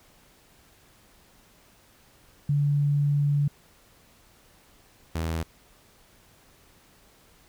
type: tone pair in turn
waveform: sine / sawtooth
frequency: 144.2 / 81.35 Hz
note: D3 / E2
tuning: -31 / -22 cents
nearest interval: minor seventh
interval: 991 cents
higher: first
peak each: -20 / -23 dBFS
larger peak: first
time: 2.49-3.48 / 5.15-5.43 s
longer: first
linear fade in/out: 5 ms
effects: pink hiss -58 dBFS RMS until 7.48 s